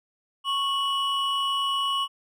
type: tone pair together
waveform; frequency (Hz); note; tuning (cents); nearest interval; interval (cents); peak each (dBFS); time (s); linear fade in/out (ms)
triangle; 1103 / 2945; C#6 / F#7; -9 / -9; octave + perfect fourth; 1700; -24 / -25; 0.44-2.08; 50
effects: none